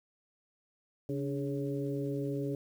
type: harmonic tone with a mistuned harmonic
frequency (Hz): 138.59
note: C#3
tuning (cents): 0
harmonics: 1 / 2 / 3 / 4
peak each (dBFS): -36 / -36 / -37 / -43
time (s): 1.09-2.55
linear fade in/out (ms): 2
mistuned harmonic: 2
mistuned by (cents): +63
effects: 10-bit